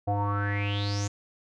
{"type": "tone with low-pass filter sweep", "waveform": "square", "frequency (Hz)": 101.6, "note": "G#2", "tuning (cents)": -38, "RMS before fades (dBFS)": -28, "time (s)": [0.07, 1.08], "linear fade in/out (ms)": 10, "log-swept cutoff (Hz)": [660, 7000], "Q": 8.6, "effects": []}